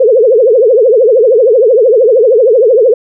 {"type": "tone with vibrato", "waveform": "sine", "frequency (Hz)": 474.7, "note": "A#4", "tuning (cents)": 31, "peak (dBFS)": -3, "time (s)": [0, 2.94], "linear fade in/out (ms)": 5, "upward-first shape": "triangle", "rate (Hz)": 13, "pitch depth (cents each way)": 270, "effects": []}